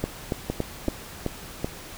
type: two click trains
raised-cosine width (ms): 2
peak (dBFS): -11 / -12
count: 4 / 4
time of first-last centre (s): 0.04-0.885 / 0.5-1.645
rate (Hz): 3.55 / 2.62
effects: pink hiss -41 dBFS RMS until 1.97 s